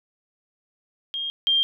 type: tone pair in turn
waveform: sine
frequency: 3228 / 3189 Hz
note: G#7 / G7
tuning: -50 / +29 cents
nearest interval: unison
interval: 21 cents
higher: first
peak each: -26 / -17 dBFS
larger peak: second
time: 1.14-1.3 / 1.47-1.63 s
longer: neither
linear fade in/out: 0 ms
effects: none